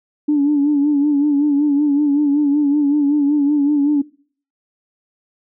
sine tone with vibrato, 289.6 Hz, D4, 24 cents flat, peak -11 dBFS, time 0.28-4.02 s, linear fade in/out 10 ms, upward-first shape sine, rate 5.3 Hz, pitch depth 59 cents each way, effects noise-tail reverb RT60 0.5 s tail -23 dB re dry + tanh soft clip ceiling -7 dBFS

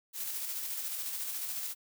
blue noise with tremolo, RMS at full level -36 dBFS, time 0.13-1.75 s, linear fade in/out 50 ms, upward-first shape square, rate 14 Hz, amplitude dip 30%, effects none

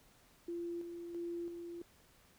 sine tone with tremolo, 343.1 Hz, F4, 31 cents flat, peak -38 dBFS, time 0.48-1.82 s, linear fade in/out 5 ms, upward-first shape square, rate 1.5 Hz, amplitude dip 45%, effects pink hiss -66 dBFS RMS until 2.38 s

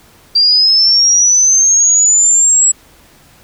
sine linear sweep, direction up, 4706 to 7770 Hz, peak -6 dBFS, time 0.35-2.72 s, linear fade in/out 10 ms, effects pink hiss -45 dBFS RMS until 3.43 s

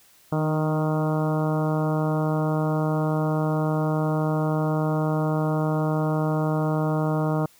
harmonic tone with a mistuned harmonic, 155.4 Hz, D#3, 2 cents flat, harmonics 1 / 2 / 3 / 4 / 5 / 6 / 7 / 8 / 9, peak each -23 / -28 / -31 / -30 / -34 / -36 / -37 / -37 / -41 dBFS, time 0.32-7.46 s, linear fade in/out 5 ms, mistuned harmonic 2, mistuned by -20 cents, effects white hiss -56 dBFS RMS until 7.59 s

